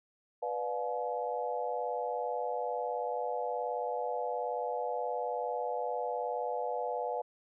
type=chord; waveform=sine; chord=B diminished seventh; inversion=none; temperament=just; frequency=493.9 / 592.7 / 711.2 / 853.4 Hz; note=B4 / D5 / F5 / Ab5; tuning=0 / +16 / +31 / +47 cents; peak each=-36 / -39 / -37 / -38 dBFS; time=0.42-7.22 s; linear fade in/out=10 ms; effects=none